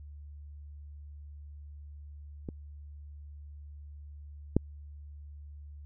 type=clicks; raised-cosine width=3 ms; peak=-23 / -10 dBFS; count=2; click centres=2.488 / 4.566 s; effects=added 73 Hz sine -44 dBFS peak until 5.85 s